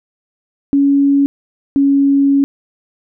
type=tone pair in turn; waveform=sine; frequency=280 / 278.2 Hz; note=C#4 / C#4; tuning=+18 / +6 cents; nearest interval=unison; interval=12 cents; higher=first; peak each=-8 dBFS; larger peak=neither; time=0.73-1.26 / 1.76-2.44 s; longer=second; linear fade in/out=0 ms; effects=none